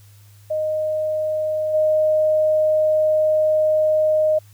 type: tone with level steps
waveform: sine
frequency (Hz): 619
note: D#5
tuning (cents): -9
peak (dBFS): -19 / -14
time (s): 0.5-4.39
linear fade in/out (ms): 10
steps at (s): 1.73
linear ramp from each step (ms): 20
effects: added 102 Hz sine -45 dBFS peak until 4.53 s + white hiss -55 dBFS RMS until 4.53 s